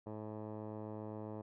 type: tone with low-pass filter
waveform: 15% pulse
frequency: 107.5 Hz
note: A2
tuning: 40 cents flat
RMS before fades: -45 dBFS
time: 0.06-1.42 s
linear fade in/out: 10 ms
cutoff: 720 Hz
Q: 7.7
effects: none